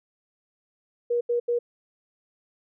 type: tone bursts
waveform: sine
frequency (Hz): 478.2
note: A#4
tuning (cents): +44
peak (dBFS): -21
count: 3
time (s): 1.1-1.59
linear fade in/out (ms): 10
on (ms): 110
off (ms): 80
effects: none